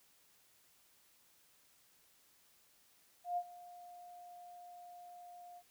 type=tone with ADSR envelope; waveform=sine; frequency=707 Hz; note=F5; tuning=21 cents sharp; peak=-32 dBFS; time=3.24-5.63 s; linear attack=130 ms; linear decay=59 ms; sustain=-19 dB; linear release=57 ms; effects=white hiss -69 dBFS RMS until 5.7 s